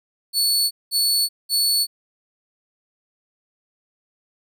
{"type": "tone bursts", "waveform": "sawtooth", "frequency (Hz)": 4435, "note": "C#8", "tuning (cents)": 0, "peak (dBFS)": -14, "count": 3, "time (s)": [0.33, 1.87], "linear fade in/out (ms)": 50, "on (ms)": 380, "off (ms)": 200, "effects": []}